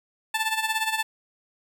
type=tone with tremolo; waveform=15% pulse; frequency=880 Hz; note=A5; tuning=in tune; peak=-15 dBFS; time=0.34-1.03 s; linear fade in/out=5 ms; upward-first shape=sine; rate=17 Hz; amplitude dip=70%; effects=9-bit